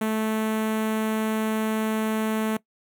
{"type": "tone with notch filter", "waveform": "sawtooth", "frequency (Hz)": 218.6, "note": "A3", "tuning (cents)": -11, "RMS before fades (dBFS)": -25, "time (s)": [0.01, 2.57], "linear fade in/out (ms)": 5, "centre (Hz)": 4900, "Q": 1, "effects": ["noise-tail reverb RT60 0.1 s tail -20 dB re dry"]}